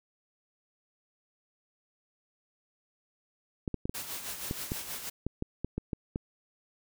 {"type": "clicks", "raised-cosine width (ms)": 3, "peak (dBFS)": -19, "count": 12, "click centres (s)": [3.678, 3.743, 3.855, 3.895, 4.511, 4.719, 5.266, 5.424, 5.646, 5.78, 5.932, 6.159]}
{"type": "noise with tremolo", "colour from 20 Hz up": "white", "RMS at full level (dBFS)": -37, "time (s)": [3.94, 5.1], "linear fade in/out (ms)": 10, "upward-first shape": "sine", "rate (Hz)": 6.3, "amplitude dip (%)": 55}
{"effects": []}